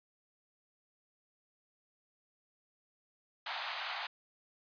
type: band-pass noise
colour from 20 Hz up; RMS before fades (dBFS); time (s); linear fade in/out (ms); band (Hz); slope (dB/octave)
pink; -40; 3.46-4.07; 5; 700 to 4500; 48
effects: resampled to 11025 Hz